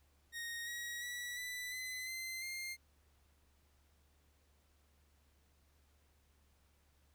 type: tone with pitch steps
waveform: sawtooth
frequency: 1864.7 / 1903.9 / 1943.9 / 1984.7 / 2026 / 2069 / 2112 Hz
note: A#6 / A#6 / B6 / B6 / B6 / C7 / C7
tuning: 0 / +36 / -28 / +8 / +44 / -20 / +16 cents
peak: -38 dBFS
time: 0.32-2.77 s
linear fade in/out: 50 ms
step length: 350 ms
effects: added 72 Hz sine -70 dBFS peak until 7.14 s + pink hiss -75 dBFS RMS until 7.14 s